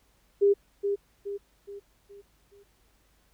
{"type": "tone with echo", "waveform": "sine", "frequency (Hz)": 402.2, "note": "G4", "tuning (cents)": 44, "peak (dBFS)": -17, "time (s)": [0.41, 0.54], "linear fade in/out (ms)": 20, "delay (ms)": 420, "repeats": 5, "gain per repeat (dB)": -7, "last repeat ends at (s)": 2.64, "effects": ["added 50 Hz sine -67 dBFS peak until 3.33 s", "pink hiss -67 dBFS RMS until 3.33 s"]}